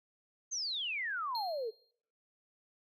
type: exponential sweep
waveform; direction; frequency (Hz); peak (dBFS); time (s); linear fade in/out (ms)
sine; down; 6500 to 420.7; -34; 0.51-1.71; 20
type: tone with exponential decay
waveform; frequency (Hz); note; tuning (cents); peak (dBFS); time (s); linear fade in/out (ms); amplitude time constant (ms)
triangle; 4216; C8; +12; -34; 1.35-1.91; 1; 120
effects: noise-tail reverb RT60 0.6 s tail -26 dB re dry